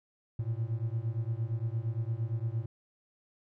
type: beating tone pair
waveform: triangle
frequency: 110 / 118.7 Hz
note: A2 / A#2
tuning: 0 / +32 cents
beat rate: 8.7 Hz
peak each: -31 / -32 dBFS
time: 0.39-2.66 s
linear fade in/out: 5 ms
effects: none